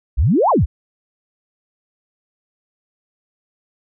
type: exponential two-way sweep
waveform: sine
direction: up then down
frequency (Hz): 50.5 to 1113 to 50.5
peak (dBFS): -11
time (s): 0.17-0.66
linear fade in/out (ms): 20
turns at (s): 0.5
effects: none